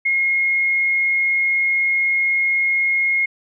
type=tone; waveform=sine; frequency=2152 Hz; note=C7; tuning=48 cents sharp; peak=-15 dBFS; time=0.05-3.26 s; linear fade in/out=10 ms; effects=none